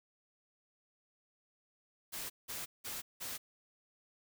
white noise bursts, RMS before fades -42 dBFS, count 4, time 2.12-3.38 s, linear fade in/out 20 ms, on 180 ms, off 180 ms, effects none

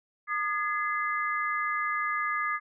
sine tone cluster, 1222 / 1683 / 2057 Hz, D#6 / G#6 / C7, -32 / +23 / -30 cents, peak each -29 / -33 / -33 dBFS, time 0.27-2.6 s, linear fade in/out 50 ms, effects none

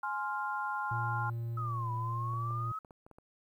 sine chord, F minor, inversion first, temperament just, 838.1 / 1047.7 / 1396.9 Hz, Ab5 / C6 / F6, +16 / +2 / 0 cents, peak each -37 dBFS, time 0.03-1.3 s, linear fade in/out 5 ms
triangle tone, 116.54 Hz, A#2, in tune, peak -32 dBFS, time 0.91-2.72 s, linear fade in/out 5 ms
sine exponential two-way sweep, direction down then up, 1294 to 978 to 1294 Hz, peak -36 dBFS, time 1.57-2.79 s, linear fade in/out 5 ms, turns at 1.92 s
clicks, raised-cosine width 1 ms, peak -39 dBFS, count 7, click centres 2.336 / 2.508 / 2.848 / 2.908 / 3.065 / 3.113 / 3.185 s
effects 11-bit

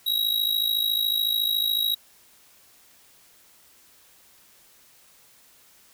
square tone with amplitude modulation, 3843 Hz, B7, 48 cents flat, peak -19 dBFS, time 0.06-1.95 s, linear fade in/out 10 ms, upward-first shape sine, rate 53.9 Hz, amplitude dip 75%, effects white hiss -56 dBFS RMS until 5.93 s

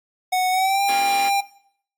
square tone with pitch glide, 739 to 796.6 Hz, F#5 to G5, -2 to +28 cents, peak -18 dBFS, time 0.32-1.41 s, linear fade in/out 10 ms, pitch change +130 cents, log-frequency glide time 0.51-0.82 s
5% pulse chord, Bb minor seventh, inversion none, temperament equal, 233.1 / 277.2 / 349.2 / 415.3 Hz, Bb3 / Db4 / F4 / Ab4, 0 / 0 / 0 / 0 cents, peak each -26 / -23 / -22 / -25 dBFS, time 0.88-1.3 s, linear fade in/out 20 ms
effects noise-tail reverb RT60 0.6 s tail -17 dB re dry + AAC 64 kbps

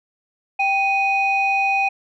sine tone pair together, 784 / 2489 Hz, G5 / D#7, 0 / 0 cents, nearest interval octave + minor sixth, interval 2000 cents, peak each -18 dBFS, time 0.59-1.89 s, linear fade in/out 10 ms, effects tanh soft clip ceiling -10 dBFS

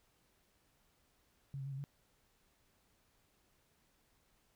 sine tone with pitch steps, 138.3 / 134.7 / 139.3 / 134.3 / 140.8 Hz, C#3 / C#3 / C#3 / C3 / C#3, -4 / -49 / +9 / +46 / +27 cents, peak -40 dBFS, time 1.54-1.84 s, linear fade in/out 0 ms, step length 60 ms, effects pink hiss -74 dBFS RMS until 4.55 s

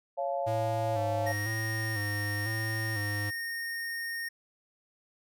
sine chord, Db augmented, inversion none, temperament just, 554.4 / 693 / 866.2 Hz, Db5 / F5 / A5, 0 / -14 / -27 cents, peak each -32 / -32 / -38 dBFS, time 0.17-1.33 s, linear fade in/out 20 ms
square tone with vibrato, 106.9 Hz, A2, 49 cents flat, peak -33 dBFS, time 0.46-3.31 s, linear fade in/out 20 ms, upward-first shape square, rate 1 Hz, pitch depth 56 cents each way
square tone with pitch glide, 1864.7 to 1845.4 Hz, A#6 to A#6, 0 to -18 cents, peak -34 dBFS, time 1.26-4.29 s, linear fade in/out 10 ms, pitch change -18 cents, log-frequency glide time 1.53-2 s
effects none

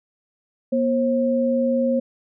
sine tone pair together, 240.1 / 535 Hz, B3 / C5, -49 / +38 cents, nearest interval octave + major second, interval 1387 cents, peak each -20 dBFS, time 0.72-2 s, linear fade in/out 10 ms, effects none

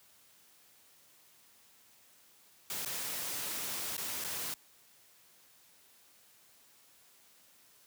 white noise with dropouts, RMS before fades -38 dBFS, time 2.7-4.54 s, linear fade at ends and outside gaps 1 ms, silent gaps 2.849-2.859 / 3.967-3.979 / 4.24-4.246 s, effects white hiss -63 dBFS RMS until 7.86 s + high-pass 80 Hz 12 dB/octave

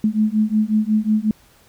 sine beating tone pair, 212.3 / 217.8 Hz, G#3 / A3, +38 / -17 cents, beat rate 5.5 Hz, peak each -18 dBFS, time 0.04-1.31 s, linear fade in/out 2 ms, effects pink hiss -53 dBFS RMS until 1.68 s

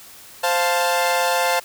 sawtooth chord, F major, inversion second, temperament equal, 523.3 / 698.5 / 880 Hz, C5 / F5 / A5, 0 / 0 / 0 cents, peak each -18 dBFS, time 0.43-1.6 s, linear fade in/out 10 ms, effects white hiss -43 dBFS RMS until 1.64 s

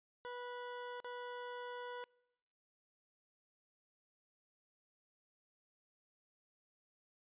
20% pulse tone with dropouts, 490 Hz, B4, 14 cents flat, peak -39 dBFS, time 0.25-2.04 s, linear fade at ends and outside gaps 0 ms, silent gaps 1.002-1.045 s, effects noise-tail reverb RT60 1.0 s tail -26 dB re dry + resampled to 8000 Hz

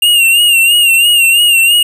square tone with vibrato, 2794 Hz, F7, in tune, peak -6 dBFS, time 0.02-1.83 s, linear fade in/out 5 ms, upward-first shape sine, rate 3 Hz, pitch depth 62 cents each way, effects none

